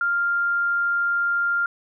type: tone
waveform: sine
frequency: 1396.9 Hz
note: F6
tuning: in tune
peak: -19 dBFS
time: 0.01-1.66 s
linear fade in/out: 2 ms
effects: none